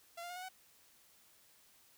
sawtooth tone with pitch steps, 683 / 699 / 715.3 / 732 / 749.1 Hz, F5 / F5 / F5 / F#5 / F#5, -39 / +1 / +41 / -19 / +21 cents, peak -40 dBFS, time 0.17-0.49 s, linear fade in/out 10 ms, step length 64 ms, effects white hiss -66 dBFS RMS until 1.97 s

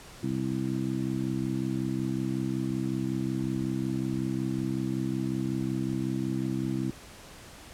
harmonic tone, 65.41 Hz, C2, in tune, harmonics 2 / 3 / 4 / 5, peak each -33 / -33 / -33 / -33 dBFS, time 0.23-6.91 s, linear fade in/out 5 ms, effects pink hiss -48 dBFS RMS until 7.73 s + low-pass 11000 Hz 12 dB/octave

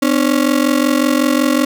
35% pulse ring-modulated tone, 277.2 Hz, C#4, in tune, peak -7 dBFS, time 0.02-1.65 s, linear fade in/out 2 ms, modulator 22.7 Hz, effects none

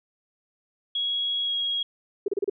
sine tone with pitch glide, 3322 to 3295 Hz, G#7 to G#7, 0 to -14 cents, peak -24 dBFS, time 0.95-1.83 s, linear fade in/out 5 ms, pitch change -14 cents, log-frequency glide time 1.44-1.52 s
sine tone bursts, 400 Hz, G4, 35 cents sharp, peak -21 dBFS, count 5, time 2.26-2.498 s, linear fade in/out 5 ms, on 22 ms, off 32 ms
effects none

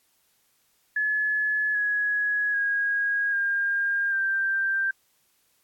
sine tone with pitch steps, 1709 / 1674.8 / 1641.3 / 1608.4 / 1576.2 Hz, G#6 / G#6 / G#6 / G6 / G6, +49 / +14 / -21 / +44 / +9 cents, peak -22 dBFS, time 0.96-4.91 s, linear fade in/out 5 ms, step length 790 ms, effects white hiss -67 dBFS RMS until 5.63 s + AAC 64 kbps

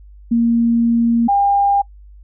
sine tone pair in turn, 233.1 / 801.9 Hz, A#3 / G5, 0 / +39 cents, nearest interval octave + major sixth, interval 2139 cents, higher second, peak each -11 dBFS, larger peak neither, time 0.31-1.28 / 1.28-1.82 s, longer first, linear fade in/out 10 ms, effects noise-tail reverb RT60 0.1 s tail -23 dB re dry + added 50 Hz sine -38 dBFS peak until 2.23 s

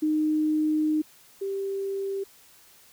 sine tone pair in turn, 307.9 / 392.1 Hz, D#4 / G4, -18 / 0 cents, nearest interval major third, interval 418 cents, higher second, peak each -21 / -27 dBFS, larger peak first, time 0.02-1.02 / 1.41-2.24 s, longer first, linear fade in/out 10 ms, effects white hiss -55 dBFS RMS until 2.92 s

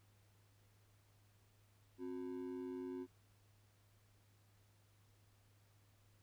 triangle ring-modulated tone, 315 Hz, D#4, 21 cents sharp, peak -38 dBFS, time 1.98-3.07 s, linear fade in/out 50 ms, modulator 49.7 Hz, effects added 102 Hz sine -69 dBFS peak until 6.22 s + pink hiss -75 dBFS RMS until 6.22 s

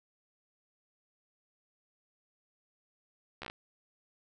slowing click train, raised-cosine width 0.3 ms, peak -25 dBFS, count 6, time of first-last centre 3.42-3.499 s, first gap 13 ms, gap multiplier 1.1, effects none

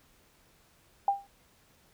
sine tone with exponential decay, 797 Hz, G5, 28 cents sharp, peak -19 dBFS, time 1.08-1.27 s, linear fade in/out 2 ms, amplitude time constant 40 ms, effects pink hiss -64 dBFS RMS until 1.93 s

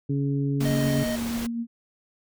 harmonic tone, 140 Hz, C#3, 18 cents sharp, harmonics 1 / 2 / 3, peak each -24 / -27 / -35 dBFS, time 0.09-1.04 s, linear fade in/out 10 ms
sine tone with tremolo, 233.1 Hz, A#3, in tune, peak -25 dBFS, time 0.59-1.67 s, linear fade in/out 50 ms, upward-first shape triangle, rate 8.2 Hz, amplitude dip 35%
pink noise, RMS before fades -35 dBFS, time 0.6-1.47 s, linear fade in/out 10 ms
square tone, 622.3 Hz, D#5, in tune, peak -30 dBFS, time 0.65-1.16 s, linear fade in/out 5 ms
effects none

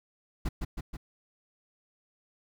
brown noise with echo, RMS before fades -28 dBFS, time 0.45-0.49 s, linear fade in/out 10 ms, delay 160 ms, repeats 3, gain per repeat -3 dB, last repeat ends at 0.97 s, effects none

